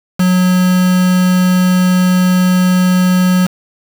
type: tone with quantisation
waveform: triangle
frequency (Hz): 182.6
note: F#3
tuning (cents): -23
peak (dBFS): -6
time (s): 0.19-3.47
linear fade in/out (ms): 10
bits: 3
effects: none